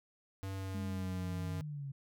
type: tone with pitch glide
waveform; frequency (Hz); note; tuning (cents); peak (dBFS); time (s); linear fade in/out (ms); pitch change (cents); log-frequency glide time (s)
square; 96.6 to 92.66; G2 to F#2; -25 to +3; -39; 0.43-1.61; 0; -72; 0.54-1.04
type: linear sweep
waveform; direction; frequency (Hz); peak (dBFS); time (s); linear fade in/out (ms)
sine; down; 207.7 to 135.2; -39; 0.74-1.92; 10
effects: none